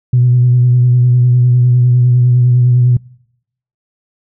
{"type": "tone with vibrato", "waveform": "sine", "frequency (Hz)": 123.47, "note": "B2", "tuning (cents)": 0, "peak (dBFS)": -5, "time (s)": [0.13, 2.97], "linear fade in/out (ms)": 5, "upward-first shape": "sine", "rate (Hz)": 9.9, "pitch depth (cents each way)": 26, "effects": ["noise-tail reverb RT60 0.8 s tail -25 dB re dry", "tanh soft clip ceiling -1 dBFS"]}